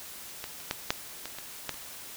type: clicks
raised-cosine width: 0.2 ms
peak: -19 / -29 / -11 / -7 / -19 / -22 / -13 / -29 dBFS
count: 8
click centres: 0.441 / 0.602 / 0.711 / 0.905 / 1.256 / 1.386 / 1.693 / 1.743 s
effects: white hiss -44 dBFS RMS until 2.16 s